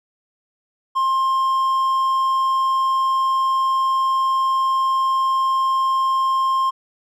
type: tone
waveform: triangle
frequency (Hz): 1060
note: C6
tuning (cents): +22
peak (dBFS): -14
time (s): 0.95-6.71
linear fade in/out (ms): 20
effects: none